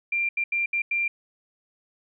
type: tone bursts at uneven times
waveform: sine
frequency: 2377 Hz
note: D7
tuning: 20 cents sharp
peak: -22 dBFS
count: 5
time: 0.12-0.29 / 0.37-0.44 / 0.52-0.66 / 0.73-0.82 / 0.91-1.08 s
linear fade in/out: 5 ms
effects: none